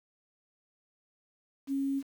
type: tone with quantisation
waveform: sine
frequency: 274.1 Hz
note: C#4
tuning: 19 cents flat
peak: -28 dBFS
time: 1.67-2.03 s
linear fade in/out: 50 ms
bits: 9
effects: none